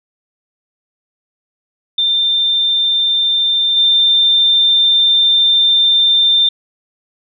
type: tone with level steps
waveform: sine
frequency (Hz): 3587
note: A7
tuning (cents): +33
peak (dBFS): -11 / -8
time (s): 1.98-6.49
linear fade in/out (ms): 5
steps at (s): 3.76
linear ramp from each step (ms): 20
effects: none